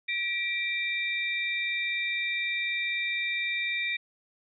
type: tone cluster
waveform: sine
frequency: 1931 / 2351 / 3692 Hz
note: B6 / D7 / A#7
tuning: -39 / +1 / -17 cents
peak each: -34 / -29 / -35 dBFS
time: 0.08-3.97 s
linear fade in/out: 10 ms
effects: none